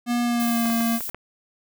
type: tone with pitch glide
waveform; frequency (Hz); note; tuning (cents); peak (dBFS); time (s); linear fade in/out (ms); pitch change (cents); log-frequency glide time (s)
square; 240 to 230.9; B3 to A#3; -49 to -16; -21; 0.06-1; 50; -67; 0.23-0.7
type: noise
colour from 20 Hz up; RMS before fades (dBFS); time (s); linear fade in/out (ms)
violet; -31; 0.4-1.1; 0
type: clicks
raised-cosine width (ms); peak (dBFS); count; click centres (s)
0.5; -20; 6; 0.657 / 0.701 / 0.807 / 1.007 / 1.093 / 1.146
effects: none